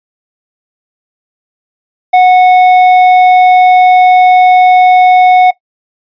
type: tone with hard clipping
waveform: triangle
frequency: 734 Hz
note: F#5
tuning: 14 cents flat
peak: -3 dBFS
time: 2.13-5.51 s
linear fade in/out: 10 ms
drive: 10 dB
effects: noise-tail reverb RT60 0.1 s tail -18 dB re dry + resampled to 11025 Hz